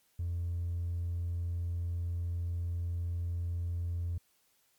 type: tone with hard clipping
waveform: sine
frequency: 86.2 Hz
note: F2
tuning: 22 cents flat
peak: -32 dBFS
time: 0.19-4.18 s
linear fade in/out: 5 ms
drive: 1 dB
effects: white hiss -71 dBFS RMS until 4.78 s + MP3 96 kbps